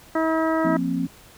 harmonic tone, 321.2 Hz, E4, 45 cents flat, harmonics 1 / 2 / 3 / 4 / 5 / 6, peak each -22 / -24 / -29 / -28 / -34 / -34 dBFS, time 0.15-0.77 s, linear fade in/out 5 ms
sine chord, F suspended fourth, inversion none, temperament equal with one note detuned, 174.61 / 233.1 / 265.6 Hz, F3 / Bb3 / C4, 0 / 0 / +26 cents, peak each -26 / -28 / -24 dBFS, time 0.64-1.07 s, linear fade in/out 10 ms
effects pink hiss -49 dBFS RMS until 1.37 s

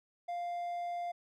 triangle tone with hard clipping, 698.5 Hz, F5, in tune, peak -36 dBFS, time 0.28-1.12 s, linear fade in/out 10 ms, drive 6 dB, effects none

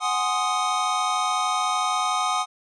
square chord, Ab dominant seventh, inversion third, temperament equal, 740 / 830.6 / 1046.5 / 1244.5 Hz, Gb5 / Ab5 / C6 / Eb6, 0 / 0 / 0 / 0 cents, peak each -28 / -31 / -31 / -25 dBFS, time 0-2.46 s, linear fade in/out 50 ms, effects resampled to 22050 Hz

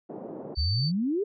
white band-pass noise, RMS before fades -39 dBFS, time 0.09-0.55 s, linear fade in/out 10 ms, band 170 to 590 Hz, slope 24 dB/octave
sine tone, 4558 Hz, C#8, 47 cents sharp, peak -29 dBFS, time 0.55-0.92 s, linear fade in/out 50 ms
sine exponential sweep, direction up, 66.9 to 431.5 Hz, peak -24 dBFS, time 0.57-1.24 s, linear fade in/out 10 ms
effects none

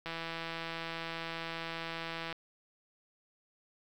click train, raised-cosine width 0.3 ms, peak -23 dBFS, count 375, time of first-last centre 0.06-2.327 s, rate 165 Hz, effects 9-bit

